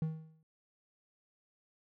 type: tone with exponential decay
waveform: triangle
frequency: 158.7 Hz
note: D#3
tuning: 35 cents sharp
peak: -27 dBFS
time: 0.02-0.43 s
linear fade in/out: 2 ms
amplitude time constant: 87 ms
effects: none